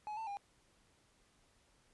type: tone with pitch steps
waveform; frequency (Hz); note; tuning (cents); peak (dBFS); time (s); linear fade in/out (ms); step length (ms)
triangle; 846 / 891 / 806; G#5 / A5 / G5; +32 / +22 / +48; -38; 0.07-0.37; 0; 100
effects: pink hiss -71 dBFS RMS until 1.93 s + resampled to 24000 Hz